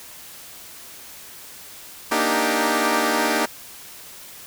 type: chord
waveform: 10% pulse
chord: Eb major seventh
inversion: second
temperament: equal with one note detuned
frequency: 233.1 / 293.7 / 312 / 392 Hz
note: Bb3 / D4 / Eb4 / G4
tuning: 0 / 0 / +5 / 0 cents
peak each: -16 dBFS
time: 2.11-3.46 s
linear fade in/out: 10 ms
effects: white hiss -41 dBFS RMS until 4.46 s